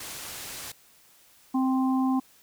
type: low-pass noise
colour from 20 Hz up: white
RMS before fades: -39 dBFS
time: 0-0.72 s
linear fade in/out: 5 ms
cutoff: 12000 Hz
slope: 12 dB/octave
type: harmonic tone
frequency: 261.6 Hz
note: C4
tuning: in tune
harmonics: 1 / 3 / 4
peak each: -22 / -32 / -34 dBFS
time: 1.54-2.2 s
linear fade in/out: 10 ms
effects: white hiss -58 dBFS RMS until 2.42 s